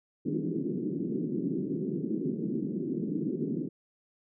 white band-pass noise, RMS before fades -32 dBFS, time 0.25-3.69 s, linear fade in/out 10 ms, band 150 to 370 Hz, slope 48 dB/octave, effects none

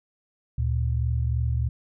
sine tone pair together, 73.42 / 116.54 Hz, D2 / A#2, 0 / 0 cents, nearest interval minor sixth, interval 800 cents, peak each -24 / -25 dBFS, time 0.58-1.69 s, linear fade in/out 5 ms, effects none

